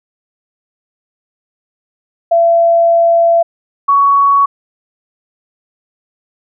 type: tone pair in turn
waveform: sine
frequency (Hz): 675 / 1119.9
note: E5 / C#6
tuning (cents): +41 / +17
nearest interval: major sixth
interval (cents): 876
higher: second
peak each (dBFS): -6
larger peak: neither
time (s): 2.31-3.43 / 3.88-4.46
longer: first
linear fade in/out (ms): 10
effects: none